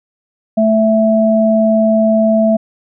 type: tone pair together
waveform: sine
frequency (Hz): 220 / 659.3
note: A3 / E5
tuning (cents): 0 / 0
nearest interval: octave + perfect fifth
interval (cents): 1900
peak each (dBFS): -11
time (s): 0.57-2.57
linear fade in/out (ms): 10
effects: none